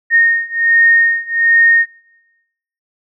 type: beating tone pair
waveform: sine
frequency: 1846 / 1847.3 Hz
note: A#6 / A#6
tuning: -17 / -16 cents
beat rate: 1.3 Hz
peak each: -12 / -11 dBFS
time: 0.1-1.86 s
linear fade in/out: 50 ms
effects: noise-tail reverb RT60 1.0 s tail -26 dB re dry